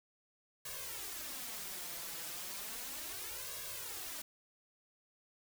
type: noise with flanger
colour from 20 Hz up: white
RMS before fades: -44 dBFS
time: 0.65-4.22 s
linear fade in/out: 5 ms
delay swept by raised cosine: 1.8 to 6 ms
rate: 0.34 Hz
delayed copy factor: +0.95
effects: none